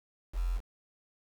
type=tone with quantisation; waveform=sine; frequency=43.65 Hz; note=F1; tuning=in tune; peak=-28 dBFS; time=0.33-0.61 s; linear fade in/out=50 ms; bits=8; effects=none